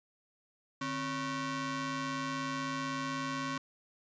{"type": "ring-modulated tone", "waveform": "sawtooth", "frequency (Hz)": 415.3, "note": "G#4", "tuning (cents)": 0, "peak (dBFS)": -27, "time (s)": [0.81, 3.58], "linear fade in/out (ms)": 5, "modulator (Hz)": 681, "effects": ["resampled to 16000 Hz"]}